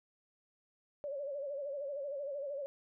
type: tone with vibrato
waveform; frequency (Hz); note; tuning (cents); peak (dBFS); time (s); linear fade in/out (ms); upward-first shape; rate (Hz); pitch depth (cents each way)
sine; 564; C#5; +30; -37; 1.04-2.66; 0; sine; 13; 83
effects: none